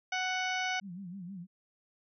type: harmonic tone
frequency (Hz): 742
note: F#5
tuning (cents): +5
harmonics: 1 / 2 / 3 / 4 / 5 / 6 / 7 / 8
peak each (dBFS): -35 / -36 / -36 / -40 / -47 / -49 / -48 / -45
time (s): 0.12-0.8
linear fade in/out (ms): 5
type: tone with vibrato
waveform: sine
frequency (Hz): 185.1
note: F#3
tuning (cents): +1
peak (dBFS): -40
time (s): 0.81-1.47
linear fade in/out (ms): 50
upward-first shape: sine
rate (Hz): 6.3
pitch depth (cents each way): 140
effects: none